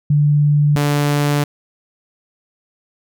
sine / sawtooth tone pair in turn, 147 / 145.48 Hz, D3 / D3, +2 / -16 cents, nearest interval unison, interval 18 cents, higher first, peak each -10 dBFS, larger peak neither, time 0.1-0.76 / 0.76-1.44 s, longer second, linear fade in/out 5 ms, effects none

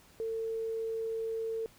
sine tone, 450 Hz, A4, 39 cents sharp, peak -32 dBFS, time 0.2-1.66 s, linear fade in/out 0 ms, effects pink hiss -60 dBFS RMS until 1.78 s

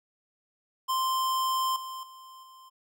square tone with level steps, 1044 Hz, C6, 4 cents flat, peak -26 / -37 / -47 / -50 dBFS, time 0.88-2.7 s, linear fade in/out 20 ms, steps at 1.76 / 2.03 / 2.43 s, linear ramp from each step 2 ms, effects none

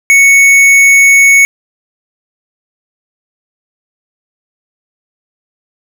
sine tone with tanh clipping, 2217 Hz, C#7, in tune, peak -4 dBFS, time 0.1-1.45 s, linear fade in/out 0 ms, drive 14 dB, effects none

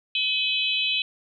sine tone cluster, 2551 / 3052 / 3386 / 3944 Hz, D#7 / G7 / G#7 / B7, +43 / -47 / +33 / -3 cents, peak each -26 / -26 / -30 / -29 dBFS, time 0.15-1.02 s, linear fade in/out 2 ms, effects none

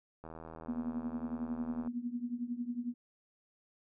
click train, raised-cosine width 1 ms, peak -33 dBFS, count 133, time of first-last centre 0.24-1.874 s, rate 80.8 Hz
sine tone with tremolo, 241.3 Hz, B3, 40 cents flat, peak -31 dBFS, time 0.68-2.94 s, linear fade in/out 10 ms, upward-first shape triangle, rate 11 Hz, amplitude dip 90%
effects none

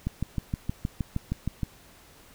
click train, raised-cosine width 5 ms, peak -15 dBFS, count 11, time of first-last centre 0.07-1.633 s, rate 6.4 Hz, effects pink hiss -54 dBFS RMS until 2.34 s

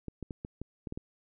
clicks, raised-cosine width 3 ms, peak -25 dBFS, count 8, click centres 0.083 / 0.227 / 0.308 / 0.449 / 0.616 / 0.872 / 0.924 / 0.975 s, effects none

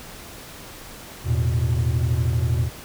triangle chord, E suspended fourth, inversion none, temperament equal with one note detuned, 82.41 / 111.02 / 123.47 Hz, E2 / A2 / B2, 0 / +16 / 0 cents, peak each -20 / -21 / -19 dBFS, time 1.24-2.7 s, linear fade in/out 50 ms, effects tanh soft clip ceiling -12 dBFS + pink hiss -40 dBFS RMS until 2.84 s

